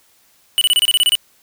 square tone bursts, 2960 Hz, F#7, in tune, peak -11 dBFS, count 10, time 0.58-1.153 s, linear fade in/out 0 ms, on 33 ms, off 27 ms, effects white hiss -55 dBFS RMS until 1.42 s

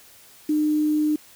sine tone with quantisation, 303.2 Hz, D#4, 45 cents flat, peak -18 dBFS, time 0.49-1.16 s, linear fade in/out 5 ms, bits 7, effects white hiss -50 dBFS RMS until 1.35 s

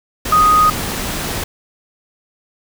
sine tone in noise, 1244.5 Hz, D#6, in tune, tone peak -8 dBFS, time 0.32-0.7 s, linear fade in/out 5 ms, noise pink, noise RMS -22 dBFS, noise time 0.25-1.44 s, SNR +11 dB, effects none

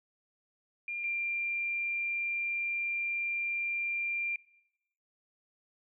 sine tone pair in turn, 2399 / 2381 Hz, D7 / D7, +36 / +23 cents, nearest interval unison, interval 13 cents, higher first, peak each -34 / -30 dBFS, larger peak second, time 0.88-1.04 / 1.04-4.36 s, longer second, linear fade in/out 2 ms, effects noise-tail reverb RT60 0.9 s tail -22 dB re dry

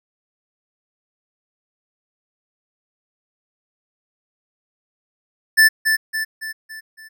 square tone with echo, 1760 Hz, A6, in tune, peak -9 dBFS, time 5.57-5.69 s, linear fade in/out 20 ms, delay 280 ms, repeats 5, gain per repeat -6 dB, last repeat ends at 7.09 s, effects none

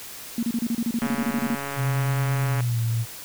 sine tone bursts, 233.1 Hz, A#3, in tune, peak -21 dBFS, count 15, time 0.38-1.549 s, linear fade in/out 2 ms, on 49 ms, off 31 ms
click train, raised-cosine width 0.5 ms, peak -16 dBFS, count 223, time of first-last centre 1.02-2.606 s, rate 140 Hz
sine tone with pitch glide, 130.81 to 114.54 Hz, C3 to A#2, 0 to -30 cents, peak -21 dBFS, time 1.76-3.06 s, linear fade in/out 50 ms, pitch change -230 cents, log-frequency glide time 2.44-2.8 s
effects white hiss -39 dBFS RMS until 3.24 s

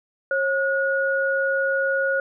sine tone pair together, 542.8 / 1449 Hz, C#5 / F#6, -36 / -37 cents, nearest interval octave + perfect fourth, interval 1699 cents, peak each -22 dBFS, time 0.31-2.2 s, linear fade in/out 2 ms, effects none

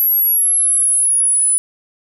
sine linear sweep, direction down, 11680 to 9956 Hz, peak -11 dBFS, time 0-1.58 s, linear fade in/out 0 ms, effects 8-bit

